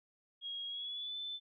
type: tone with pitch glide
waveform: sine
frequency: 3285 to 3521 Hz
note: G#7 to A7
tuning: -20 to 0 cents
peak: -39 dBFS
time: 0.41-1.4 s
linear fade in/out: 50 ms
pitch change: +120 cents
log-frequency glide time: 0.67-1.17 s
effects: none